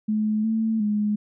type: tone with pitch steps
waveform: sine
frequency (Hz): 214.4 / 222.2 / 209.4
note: A3 / A3 / G#3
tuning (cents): -45 / +17 / +15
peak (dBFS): -20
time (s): 0.08-1.16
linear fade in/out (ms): 10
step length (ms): 360
effects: none